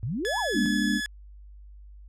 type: exponential two-way sweep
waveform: sine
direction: up then down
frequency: 98.7 to 1022 to 165.1 Hz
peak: -27 dBFS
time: 0.03-0.66 s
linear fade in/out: 0 ms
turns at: 0.39 s
type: tone with vibrato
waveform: sawtooth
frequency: 1705 Hz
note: G#6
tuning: 45 cents sharp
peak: -25 dBFS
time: 0.25-1.06 s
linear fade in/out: 0 ms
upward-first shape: triangle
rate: 20 Hz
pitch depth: 15 cents each way
type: chord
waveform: sine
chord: G# diminished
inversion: none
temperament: equal with one note detuned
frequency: 207.7 / 242.1 / 293.7 Hz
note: G#3 / B3 / D4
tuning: 0 / -34 / 0 cents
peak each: -26 / -29 / -28 dBFS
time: 0.53-1.01 s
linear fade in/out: 50 ms
effects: added 50 Hz sine -44 dBFS peak until 2.08 s + low-pass 9000 Hz 12 dB/octave